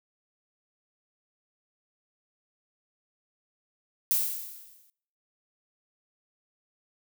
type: noise with exponential decay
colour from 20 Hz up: violet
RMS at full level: -23 dBFS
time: 4.11-4.9 s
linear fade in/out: 0 ms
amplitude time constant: 170 ms
effects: noise-tail reverb RT60 0.7 s tail -25 dB re dry

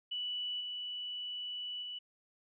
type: tone with level steps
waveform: sine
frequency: 2960 Hz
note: F#7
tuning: in tune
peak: -35 / -38 / -40 dBFS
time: 0.11-1.99 s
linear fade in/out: 10 ms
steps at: 0.6 / 1.82 s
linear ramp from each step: 10 ms
effects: none

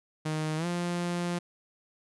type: tone with pitch glide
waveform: sawtooth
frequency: 155.56 to 174.61 Hz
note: D#3 to F3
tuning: 0 to 0 cents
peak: -25 dBFS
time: 0.25-1.39 s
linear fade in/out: 10 ms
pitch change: +200 cents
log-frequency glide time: 0.57-0.66 s
effects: resampled to 24000 Hz

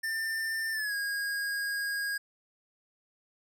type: tone with pitch glide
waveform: square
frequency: 1793 to 1634.7 Hz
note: A6 to G#6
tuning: +32 to -28 cents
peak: -31 dBFS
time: 0.03-2.18 s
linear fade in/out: 10 ms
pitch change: -160 cents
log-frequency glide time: 0.72-0.95 s
effects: none

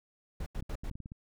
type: noise bursts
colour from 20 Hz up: brown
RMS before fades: -37 dBFS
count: 4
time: 0.4-0.901 s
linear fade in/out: 5 ms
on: 63 ms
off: 83 ms
type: clicks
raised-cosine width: 5 ms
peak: -31 dBFS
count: 9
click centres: 0.593 / 0.625 / 0.737 / 0.836 / 0.913 / 0.955 / 1.003 / 1.059 / 1.119 s
effects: none

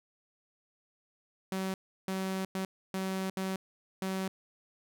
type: tone bursts at uneven times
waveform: sawtooth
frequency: 190 Hz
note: F#3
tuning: 46 cents sharp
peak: -28 dBFS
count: 6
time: 1.52-1.74 / 2.08-2.45 / 2.55-2.65 / 2.94-3.3 / 3.37-3.56 / 4.02-4.28 s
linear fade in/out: 2 ms
effects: none

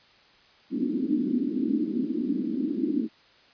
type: band-pass noise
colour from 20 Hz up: white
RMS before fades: -27 dBFS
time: 0.7-3.09 s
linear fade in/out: 50 ms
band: 220 to 310 Hz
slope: 48 dB/octave
effects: white hiss -57 dBFS RMS until 3.53 s + resampled to 11025 Hz

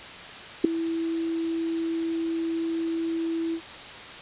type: tone with ADSR envelope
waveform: sine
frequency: 329.6 Hz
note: E4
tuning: in tune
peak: -9 dBFS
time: 0.64-3.61 s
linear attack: 7 ms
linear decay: 4 ms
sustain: -16 dB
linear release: 76 ms
effects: white hiss -40 dBFS RMS until 4.21 s + resampled to 8000 Hz

